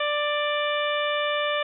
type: harmonic tone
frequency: 590 Hz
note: D5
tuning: 8 cents sharp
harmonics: 1 / 2 / 3 / 4 / 5 / 6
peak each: -26 / -29 / -31 / -32 / -33 / -34 dBFS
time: 0-1.63 s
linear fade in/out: 5 ms
effects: none